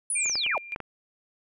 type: linear sweep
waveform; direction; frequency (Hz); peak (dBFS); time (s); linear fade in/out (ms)
sine; down; 10210 to 493.9; -25; 0.1-0.58; 2
type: tone with tremolo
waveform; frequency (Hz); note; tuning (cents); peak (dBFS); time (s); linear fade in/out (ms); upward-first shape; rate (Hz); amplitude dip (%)
sine; 2388; D7; +28; -28; 0.15-0.75; 10; square; 3.5; 75
type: clicks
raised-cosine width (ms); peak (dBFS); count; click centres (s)
0.5; -27 / -27 / -22 / -25 / -29 / -19 / -20; 7; 0.259 / 0.297 / 0.355 / 0.464 / 0.55 / 0.761 / 0.803
effects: none